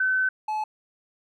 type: tone pair in turn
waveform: sine / triangle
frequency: 1522 / 858.9 Hz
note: F#6 / A5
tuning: +48 / -42 cents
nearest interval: minor seventh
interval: 990 cents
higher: first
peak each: -20 / -23 dBFS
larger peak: first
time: 0-0.29 / 0.48-0.64 s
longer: first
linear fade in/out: 5 ms
effects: none

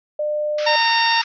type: tone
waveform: sine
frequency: 600 Hz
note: D5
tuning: 37 cents sharp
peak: -19 dBFS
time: 0.19-0.76 s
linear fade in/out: 5 ms
type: band-pass noise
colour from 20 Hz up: pink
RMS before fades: -32 dBFS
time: 0.58-1.24 s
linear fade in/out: 5 ms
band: 1200 to 5900 Hz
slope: 96 dB/octave
type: harmonic tone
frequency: 919 Hz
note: A#5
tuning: 25 cents flat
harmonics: 1 / 2 / 3 / 4 / 5 / 6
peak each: -18 / -21 / -23 / -24 / -25 / -26 dBFS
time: 0.66-1.22 s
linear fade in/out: 10 ms
effects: none

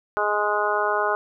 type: harmonic tone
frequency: 208.4 Hz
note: G#3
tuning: 6 cents sharp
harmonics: 2 / 3 / 4 / 5 / 6 / 7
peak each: -27 / -27 / -27 / -27 / -27 / -27 dBFS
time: 0.17-1.15 s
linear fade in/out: 0 ms
effects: none

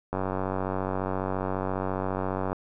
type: click train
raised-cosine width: 1 ms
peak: -15 dBFS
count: 228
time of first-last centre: 0.13-2.53 s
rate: 94.6 Hz
effects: none

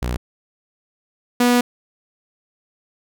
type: tone pair in turn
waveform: sawtooth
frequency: 61 / 244 Hz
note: B1 / B3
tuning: -21 / -21 cents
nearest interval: 2 octaves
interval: 2400 cents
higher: second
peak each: -17 / -9 dBFS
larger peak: second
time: 0.02-0.17 / 1.4-1.61 s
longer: second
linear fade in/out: 5 ms
effects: none

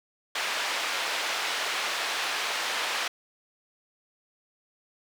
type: band-pass noise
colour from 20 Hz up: white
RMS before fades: -30 dBFS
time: 0.35-3.08 s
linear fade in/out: 5 ms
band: 600 to 3400 Hz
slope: 12 dB/octave
effects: none

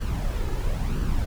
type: noise with flanger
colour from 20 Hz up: brown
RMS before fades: -25 dBFS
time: 0-1.26 s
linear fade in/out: 20 ms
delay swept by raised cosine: 0.66 to 2.36 ms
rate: 1 Hz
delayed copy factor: +0.5
effects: none

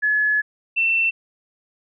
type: tone pair in turn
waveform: sine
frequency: 1705 / 2687 Hz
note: G#6 / E7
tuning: +45 / +33 cents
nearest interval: minor sixth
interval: 788 cents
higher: second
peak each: -16 dBFS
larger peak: neither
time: 0.02-0.42 / 0.76-1.11 s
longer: first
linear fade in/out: 20 ms
effects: none

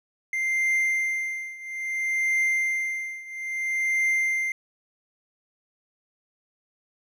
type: tone with tremolo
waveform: triangle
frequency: 2093 Hz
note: C7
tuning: in tune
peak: -18 dBFS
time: 0.33-4.52 s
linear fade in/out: 2 ms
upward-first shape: triangle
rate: 0.6 Hz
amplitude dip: 90%
effects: none

